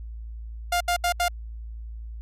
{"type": "tone bursts", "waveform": "sawtooth", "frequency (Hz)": 703, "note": "F5", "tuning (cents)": 11, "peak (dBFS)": -17, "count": 4, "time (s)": [0.72, 1.283], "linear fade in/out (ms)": 5, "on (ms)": 86, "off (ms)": 73, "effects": ["added 56 Hz sine -34 dBFS peak until 2.21 s", "resampled to 32000 Hz"]}